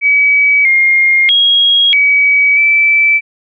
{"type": "tone with pitch steps", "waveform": "sine", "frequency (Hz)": [2278, 2127, 3287, 2273, 2319], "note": ["C#7", "C7", "G#7", "C#7", "D7"], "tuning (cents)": [47, 28, -19, 43, -22], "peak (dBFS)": -6, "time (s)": [0.01, 3.21], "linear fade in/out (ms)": 50, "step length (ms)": 640, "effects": []}